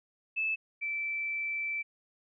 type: tone pair in turn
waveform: sine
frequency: 2618 / 2327 Hz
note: E7 / D7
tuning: -13 / -17 cents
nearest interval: major second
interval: 204 cents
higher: first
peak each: -28 / -31 dBFS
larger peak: first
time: 0.36-0.56 / 0.81-1.83 s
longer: second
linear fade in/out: 20 ms
effects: none